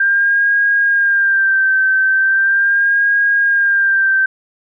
sine tone with vibrato, 1589 Hz, G6, 23 cents sharp, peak -10 dBFS, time 0-4.26 s, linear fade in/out 5 ms, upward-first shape sine, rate 0.39 Hz, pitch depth 47 cents each way, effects none

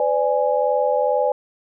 sine chord, G# diminished, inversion first, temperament equal with one note detuned, 505.1 / 587.3 / 830.6 Hz, B4 / D5 / G#5, +39 / 0 / 0 cents, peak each -20 / -20 / -22 dBFS, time 0-1.32 s, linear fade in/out 2 ms, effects none

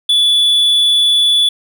triangle tone, 3445 Hz, A7, 37 cents flat, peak -7 dBFS, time 0.09-1.49 s, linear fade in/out 5 ms, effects none

